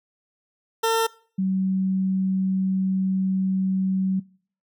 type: tone pair in turn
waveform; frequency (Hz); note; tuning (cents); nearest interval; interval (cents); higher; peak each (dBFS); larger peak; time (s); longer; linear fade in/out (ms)
20% pulse / sine; 452.1 / 189.59; A4 / F#3; +47 / +42; octave + minor third; 1505; first; -14 / -20; first; 0.83-1.07 / 1.38-4.2; second; 10
effects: noise-tail reverb RT60 0.5 s tail -23 dB re dry